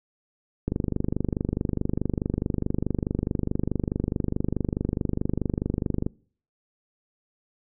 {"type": "click train", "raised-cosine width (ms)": 3, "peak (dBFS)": -12, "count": 134, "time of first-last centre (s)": [0.68, 6.065], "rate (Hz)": 24.7, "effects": ["noise-tail reverb RT60 0.5 s tail -25 dB re dry"]}